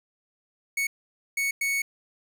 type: tone bursts at uneven times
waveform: 45% pulse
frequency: 2219 Hz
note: C#7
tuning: 1 cent sharp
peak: -24 dBFS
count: 3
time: 0.77-0.87 / 1.37-1.51 / 1.61-1.82 s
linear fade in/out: 5 ms
effects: 11-bit